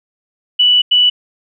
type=tone bursts at uneven times; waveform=sine; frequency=2960 Hz; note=F#7; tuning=in tune; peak=-7 dBFS; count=2; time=0.59-0.82 / 0.91-1.1 s; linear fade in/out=10 ms; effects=none